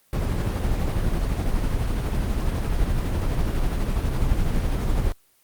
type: noise with tremolo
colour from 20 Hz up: brown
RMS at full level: -21 dBFS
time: 0.13-5.12 s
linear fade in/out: 0 ms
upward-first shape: sine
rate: 12 Hz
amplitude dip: 30%
effects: white hiss -61 dBFS RMS until 5.43 s + Opus 24 kbps